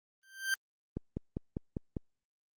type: tone with exponential growth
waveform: 40% pulse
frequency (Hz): 1568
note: G6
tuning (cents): 0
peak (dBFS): -25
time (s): 0.23-0.54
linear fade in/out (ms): 1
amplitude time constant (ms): 67
type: click train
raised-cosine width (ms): 3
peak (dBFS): -22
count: 6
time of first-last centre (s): 0.97-1.968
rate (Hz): 5.01
effects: Opus 24 kbps